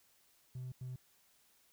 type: tone bursts at uneven times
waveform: triangle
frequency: 127.5 Hz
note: C3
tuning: 44 cents flat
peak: -38 dBFS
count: 2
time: 0.55-0.72 / 0.81-0.96 s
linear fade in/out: 5 ms
effects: tanh soft clip ceiling -37 dBFS + white hiss -70 dBFS RMS until 1.72 s